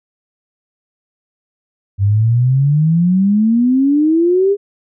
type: exponential sweep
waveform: sine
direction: up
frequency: 96.7 to 411 Hz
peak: -9 dBFS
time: 1.98-4.57 s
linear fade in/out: 50 ms
effects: none